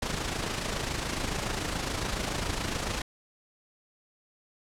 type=noise with amplitude modulation; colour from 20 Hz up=pink; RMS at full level=-29 dBFS; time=0.02-3.02 s; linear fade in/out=5 ms; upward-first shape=sine; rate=27.1 Hz; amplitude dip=55%; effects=low-pass 8000 Hz 12 dB/octave